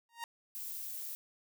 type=tone with exponential growth; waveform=sawtooth; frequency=932.3 Hz; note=A#5; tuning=in tune; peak=-32 dBFS; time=0.09-0.24 s; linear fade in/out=1 ms; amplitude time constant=32 ms
type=noise; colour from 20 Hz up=violet; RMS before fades=-42 dBFS; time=0.55-1.15 s; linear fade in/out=0 ms
effects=none